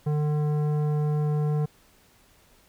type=tone with tanh clipping; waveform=sine; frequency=149.8 Hz; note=D3; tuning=35 cents sharp; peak=-24 dBFS; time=0.06-1.66 s; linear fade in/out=10 ms; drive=13 dB; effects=pink hiss -59 dBFS RMS until 2.68 s